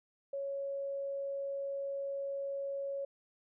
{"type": "tone", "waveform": "sine", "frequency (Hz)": 554.4, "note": "C#5", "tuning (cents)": 0, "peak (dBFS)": -35, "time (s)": [0.33, 3.05], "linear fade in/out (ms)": 5, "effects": []}